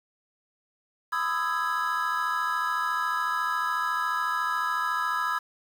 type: chord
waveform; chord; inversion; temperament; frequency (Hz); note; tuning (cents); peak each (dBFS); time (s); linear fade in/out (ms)
triangle; E major seventh; second; equal with one note detuned; 1002.7 / 1244.5 / 1318.5 / 1661.2; B5 / D#6 / E6 / G#6; +26 / 0 / 0 / 0; -29; 1.12-5.39; 10
effects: 8-bit